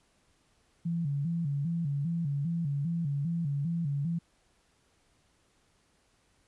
sine tone with vibrato, 154.6 Hz, D#3, 11 cents flat, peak -28 dBFS, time 0.85-4.19 s, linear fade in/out 10 ms, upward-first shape square, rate 2.5 Hz, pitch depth 150 cents each way, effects pink hiss -69 dBFS RMS until 6.47 s + resampled to 24000 Hz

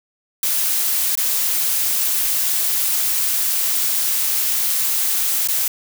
blue noise with dropouts, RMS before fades -19 dBFS, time 0.43-5.68 s, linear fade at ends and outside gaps 2 ms, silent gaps 1.154-1.174 / 5.475-5.485 s, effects none

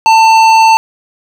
sine tone with hard clipping, 892 Hz, A5, 23 cents sharp, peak -5 dBFS, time 0.06-0.77 s, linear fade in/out 0 ms, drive 12 dB, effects none

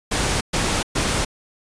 pink noise bursts, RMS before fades -21 dBFS, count 3, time 0.11-1.25 s, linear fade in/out 10 ms, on 300 ms, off 120 ms, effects resampled to 22050 Hz

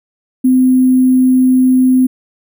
sine tone with sample-and-hold, 256.8 Hz, C4, 32 cents flat, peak -6 dBFS, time 0.44-2.07 s, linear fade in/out 10 ms, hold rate 11025 Hz, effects none

